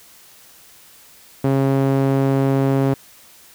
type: tone with band-pass filter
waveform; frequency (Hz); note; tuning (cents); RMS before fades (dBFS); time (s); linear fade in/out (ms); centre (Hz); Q
sawtooth; 135.9; C#3; -34; -17; 1.44-2.94; 5; 340; 0.75
effects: white hiss -47 dBFS RMS until 3.54 s